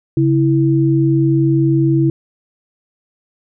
sine tone pair together, 138 / 328.2 Hz, C#3 / E4, -7 / -8 cents, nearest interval octave + minor third, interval 1499 cents, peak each -13 dBFS, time 0.17-2.1 s, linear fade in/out 2 ms, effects none

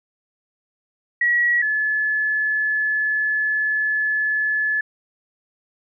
sine tone pair in turn, 1919 / 1720.8 Hz, A#6 / A6, +50 / -39 cents, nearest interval major second, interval 189 cents, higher first, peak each -15 / -18 dBFS, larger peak first, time 1.21-1.62 / 1.62-4.81 s, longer second, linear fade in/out 5 ms, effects none

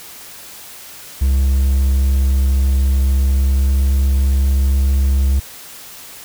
triangle tone with pitch glide, 67 to 67.62 Hz, C2 to C#2, +42 to -42 cents, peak -9 dBFS, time 1.21-5.4 s, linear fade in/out 10 ms, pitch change +16 cents, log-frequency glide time 3.34-3.95 s, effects white hiss -36 dBFS RMS until 6.24 s

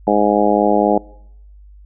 harmonic tone, 103.83 Hz, G#2, in tune, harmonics 2 / 3 / 4 / 5 / 6 / 7 / 8, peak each -19 / -19 / -19 / -19 / -19 / -19 / -19 dBFS, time 0.07-0.98 s, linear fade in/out 5 ms, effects noise-tail reverb RT60 0.8 s tail -24 dB re dry + added 50 Hz sine -39 dBFS peak until 1.85 s

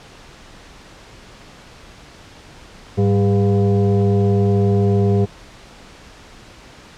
sine tone with frequency modulation, 103.83 Hz, G#2, in tune, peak -12 dBFS, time 2.97-5.26 s, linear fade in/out 20 ms, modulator 299 Hz, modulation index 1.1, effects pink hiss -42 dBFS RMS until 6.97 s + low-pass 6000 Hz 12 dB/octave

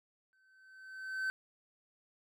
triangle tone with exponential growth, 1535 Hz, G6, 37 cents flat, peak -29 dBFS, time 0.33-1.3 s, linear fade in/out 0 ms, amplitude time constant 210 ms, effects none

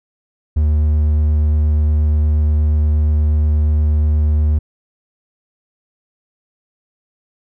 triangle tone, 75.7 Hz, D#2, 47 cents flat, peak -9 dBFS, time 0.56-4.59 s, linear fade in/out 10 ms, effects none

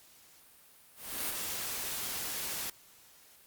white noise with ADSR envelope, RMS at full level -33 dBFS, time 0.95-2.7 s, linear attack 340 ms, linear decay 20 ms, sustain -4 dB, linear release 4 ms, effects white hiss -59 dBFS RMS until 3.46 s + Opus 48 kbps

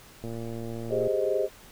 click train, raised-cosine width 2 ms, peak -24 dBFS, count 97, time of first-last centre 0.24-1.075 s, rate 115 Hz
sine chord, Ab major seventh, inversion third, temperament equal, 392 / 415.3 / 523.3 / 622.3 Hz, G4 / Ab4 / C5 / Eb5, 0 / 0 / 0 / 0 cents, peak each -29 dBFS, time 0.89-1.49 s, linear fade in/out 50 ms
effects pink hiss -51 dBFS RMS until 1.71 s

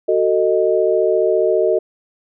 sine chord, D# diminished, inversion first, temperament just, 373.4 / 448 / 622.3 Hz, F#4 / A4 / D#5, +16 / +31 / 0 cents, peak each -17 dBFS, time 0.08-1.79 s, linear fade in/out 10 ms, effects none

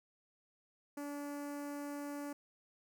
sawtooth tone with notch filter, 288.1 Hz, D4, 33 cents flat, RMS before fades -43 dBFS, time 0.97-2.33 s, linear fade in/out 5 ms, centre 3500 Hz, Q 0.69, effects none

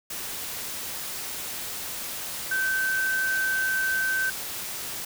sine tone in noise, 1544 Hz, G6, 27 cents flat, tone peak -23 dBFS, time 2.51-4.3 s, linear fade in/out 5 ms, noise white, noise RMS -34 dBFS, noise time 0.1-5.05 s, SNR +8 dB, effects none

